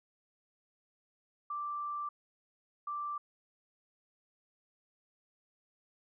sine tone bursts at uneven times, 1174.7 Hz, D6, in tune, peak -35 dBFS, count 2, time 1.5-2.09 / 2.87-3.18 s, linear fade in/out 5 ms, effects none

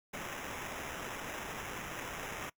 white noise with sample-and-hold, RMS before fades -42 dBFS, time 0.13-2.5 s, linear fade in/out 10 ms, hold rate 4410 Hz, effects noise-tail reverb RT60 0.1 s tail -22 dB re dry

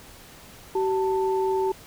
sine tone pair together, 381.9 / 887.6 Hz, G4 / A5, -45 / +15 cents, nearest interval octave + minor third, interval 1460 cents, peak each -22 / -27 dBFS, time 0.75-1.72 s, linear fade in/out 5 ms, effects pink hiss -47 dBFS RMS until 1.86 s

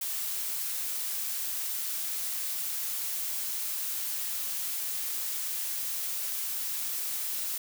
blue noise, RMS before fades -33 dBFS, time 0.01-7.58 s, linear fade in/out 5 ms, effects none

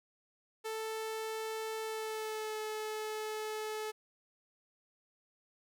sawtooth tone with pitch glide, 440.8 to 431.5 Hz, A4 to A4, +3 to -34 cents, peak -33 dBFS, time 0.64-3.92 s, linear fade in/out 20 ms, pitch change -37 cents, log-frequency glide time 1.82-2.58 s, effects none

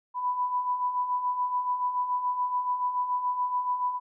sine beating tone pair, 987 / 994 Hz, B5 / B5, -1 / +11 cents, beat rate 7 Hz, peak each -34 / -26 dBFS, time 0.14-4 s, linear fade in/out 50 ms, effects none

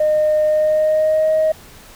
sine tone with pitch glide, 612 to 628.1 Hz, D#5 to D#5, -29 to +16 cents, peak -11 dBFS, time 0-1.52 s, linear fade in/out 5 ms, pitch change +45 cents, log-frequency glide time 0.45-1.34 s, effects tanh soft clip ceiling -9 dBFS + pink hiss -42 dBFS RMS until 1.95 s

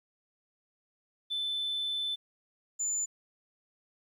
sine tone pair in turn, 3520 / 7040 Hz, A7 / A8, 0 / 0 cents, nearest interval octave, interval 1200 cents, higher second, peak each -29 / -27 dBFS, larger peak second, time 1.3-2.16 / 2.79-3.06 s, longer first, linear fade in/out 20 ms, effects tanh soft clip ceiling -27 dBFS + 11-bit

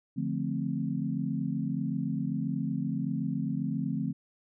sine chord, D minor seventh, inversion none, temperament equal, 146.83 / 174.61 / 220 / 261.6 Hz, D3 / F3 / A3 / C4, 0 / 0 / 0 / 0 cents, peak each -34 dBFS, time 0.16-4.13 s, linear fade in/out 20 ms, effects none

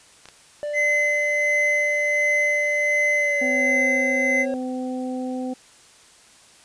clicks, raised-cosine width 0.2 ms, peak -24 dBFS, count 2, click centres 0.256 / 0.287 s
triangle tone with pitch glide, 590 to 544.2 Hz, D5 to C#5, +8 to -32 cents, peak -23 dBFS, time 0.63-4.54 s, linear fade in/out 0 ms, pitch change -140 cents, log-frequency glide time 3.15-3.85 s
triangle tone with tremolo, 2048 Hz, C7, 38 cents flat, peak -16 dBFS, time 0.73-4.46 s, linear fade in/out 50 ms, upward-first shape sine, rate 1.4 Hz, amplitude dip 30%
harmonic tone, 255.2 Hz, C4, 43 cents flat, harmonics 1 / 2 / 3, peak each -26 / -32 / -36 dBFS, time 3.41-5.54 s, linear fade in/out 10 ms
effects white hiss -51 dBFS RMS until 6.64 s + resampled to 22050 Hz

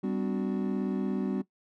triangle chord, G major seventh, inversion none, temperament equal with one note detuned, 196 / 253 / 293.7 / 370 Hz, G3 / B3 / D4 / F#4, 0 / +42 / 0 / 0 cents, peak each -29 / -31 / -34 / -33 dBFS, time 0.03-1.42 s, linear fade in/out 10 ms, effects noise-tail reverb RT60 0.1 s tail -17 dB re dry

